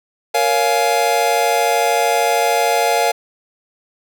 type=chord; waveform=square; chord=Bb minor seventh; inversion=none; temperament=just; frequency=466.2 / 559.4 / 699.2 / 839.1 Hz; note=Bb4 / Db5 / F5 / Ab5; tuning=0 / +16 / +2 / +18 cents; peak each=-21 / -22 / -18 / -20 dBFS; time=0.34-3.12 s; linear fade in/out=10 ms; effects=none